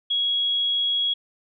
sine tone, 3322 Hz, G#7, in tune, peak -20 dBFS, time 0.1-1.14 s, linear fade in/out 10 ms, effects none

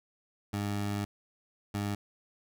20% pulse tone bursts at uneven times, 102.1 Hz, G#2, 29 cents flat, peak -26 dBFS, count 2, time 0.53-1.05 / 1.74-1.95 s, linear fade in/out 5 ms, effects none

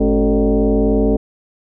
sine tone with frequency modulation, 113.8 Hz, A#2, 41 cents flat, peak -11 dBFS, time 0-1.17 s, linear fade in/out 10 ms, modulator 164 Hz, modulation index 2.6, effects none

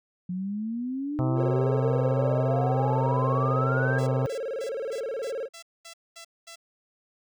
sine exponential sweep, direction up, 176.9 to 1630 Hz, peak -28 dBFS, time 0.29-3.99 s, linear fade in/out 5 ms
harmonic tone, 129.6 Hz, C3, 16 cents flat, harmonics 1 / 2 / 3 / 4 / 5 / 6 / 7 / 8 / 9 / 10, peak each -24 / -33 / -39 / -36 / -37 / -39 / -42 / -44 / -45 / -43 dBFS, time 1.19-4.26 s, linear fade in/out 0 ms
triangle tone with vibrato, 493.2 Hz, B4, 2 cents flat, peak -27 dBFS, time 1.35-5.49 s, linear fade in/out 50 ms, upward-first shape square, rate 19 Hz, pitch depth 170 cents each way
5% pulse tone bursts, 670 Hz, E5, 28 cents sharp, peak -31 dBFS, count 9, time 3.98-6.559 s, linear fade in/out 10 ms, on 91 ms, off 220 ms
effects none

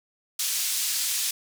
pink band-pass noise, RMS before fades -27 dBFS, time 0.39-1.31 s, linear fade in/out 5 ms, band 4400 to 15000 Hz, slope 12 dB/octave, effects none

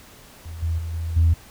sine tone with level steps, 82.41 Hz, E2, in tune, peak -32 / -20 / -26 / -24 / -12 dBFS, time 0.45-1.34 s, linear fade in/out 10 ms, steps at 0.62 / 0.78 / 0.93 / 1.16 s, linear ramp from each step 10 ms, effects tanh soft clip ceiling -10 dBFS + pink hiss -47 dBFS RMS until 1.5 s

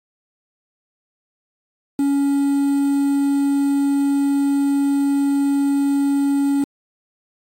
triangle tone with quantisation, 280 Hz, C#4, 18 cents sharp, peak -13 dBFS, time 1.99-6.64 s, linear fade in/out 2 ms, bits 6, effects AAC 48 kbps

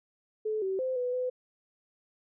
sine tone with pitch steps, 431.9 / 382.2 / 517 / 495.7 / 504 Hz, A4 / G4 / C5 / B4 / B4, -32 / -44 / -21 / +6 / +35 cents, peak -28 dBFS, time 0.45-1.3 s, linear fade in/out 10 ms, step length 170 ms, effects none

